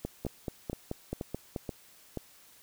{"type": "two click trains", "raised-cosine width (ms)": 2, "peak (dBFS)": [-20, -21], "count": [8, 5], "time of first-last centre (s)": [[0.05, 1.562], [0.25, 2.173]], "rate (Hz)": [4.63, 2.08], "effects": ["white hiss -58 dBFS RMS until 2.62 s"]}